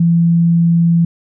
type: tone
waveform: sine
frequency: 168.7 Hz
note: E3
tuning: 40 cents sharp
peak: -8 dBFS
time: 0-1.05 s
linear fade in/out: 5 ms
effects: none